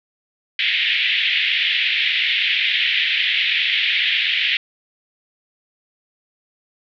white band-pass noise, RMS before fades -19 dBFS, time 0.59-4.57 s, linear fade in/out 2 ms, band 1900 to 3500 Hz, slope 48 dB/octave, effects none

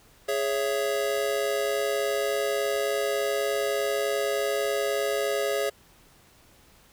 square chord, C# minor, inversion second, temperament just, 415.8 / 554.4 / 665.2 Hz, G#4 / C#5 / E5, +2 / 0 / +16 cents, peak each -29 / -29 / -32 dBFS, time 0.28-5.7 s, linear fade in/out 10 ms, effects pink hiss -57 dBFS RMS until 6.92 s

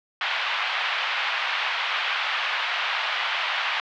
white band-pass noise, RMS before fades -26 dBFS, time 0.21-3.8 s, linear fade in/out 2 ms, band 780 to 3300 Hz, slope 24 dB/octave, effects low-pass 5000 Hz 12 dB/octave

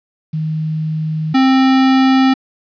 sine / square tone pair in turn, 156.8 / 263.7 Hz, D#3 / C4, +14 / +14 cents, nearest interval major sixth, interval 900 cents, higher second, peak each -16 / -9 dBFS, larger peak second, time 0.33-1.34 / 1.34-2.34 s, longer first, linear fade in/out 10 ms, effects resampled to 11025 Hz + 8-bit

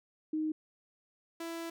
sine / sawtooth tone pair in turn, 311.1 / 332.6 Hz, D#4 / E4, 0 / +16 cents, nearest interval minor second, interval 116 cents, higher second, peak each -30 / -34 dBFS, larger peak first, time 0.33-0.52 / 1.4-1.7 s, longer second, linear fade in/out 5 ms, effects none

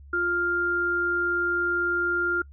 sine tone pair together, 349.8 / 1399 Hz, F4 / F6, +3 / +3 cents, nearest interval 2 octaves, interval 2400 cents, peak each -29 / -23 dBFS, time 0.13-2.42 s, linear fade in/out 5 ms, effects noise-tail reverb RT60 0.1 s tail -25 dB re dry + added 70 Hz sine -44 dBFS peak until 2.52 s

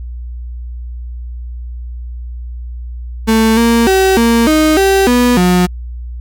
35% pulse tone with pitch steps, 222.5 / 232.3 / 381.9 / 231.9 / 310.5 / 388.4 / 245 / 179.6 Hz, A3 / A#3 / G4 / A#3 / D#4 / G4 / B3 / F3, +20 / -6 / -45 / -9 / -3 / -16 / -14 / +49 cents, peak -6 dBFS, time 3.27-5.67 s, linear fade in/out 20 ms, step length 300 ms, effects added 60 Hz sine -22 dBFS peak until 6.2 s

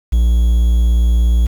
triangle tone with quantisation, 58.5 Hz, A#1, 7 cents sharp, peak -7 dBFS, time 0.12-1.47 s, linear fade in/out 10 ms, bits 6, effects none

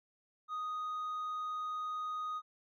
triangle tone with hard clipping, 1244.5 Hz, D#6, in tune, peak -35 dBFS, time 0.48-2.42 s, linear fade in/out 50 ms, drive 1 dB, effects none

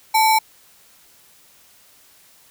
sine tone with sample-and-hold, 880 Hz, A5, in tune, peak -12 dBFS, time 0.14-0.39 s, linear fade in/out 10 ms, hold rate 3150 Hz, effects white hiss -52 dBFS RMS until 2.5 s

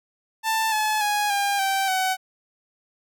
sawtooth tone with pitch steps, 887 / 858.3 / 830.5 / 803.6 / 777.5 / 752.4 Hz, A5 / A5 / G#5 / G5 / G5 / F#5, +14 / -43 / 0 / +43 / -14 / +29 cents, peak -17 dBFS, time 0.43-2.17 s, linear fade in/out 50 ms, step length 290 ms, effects none

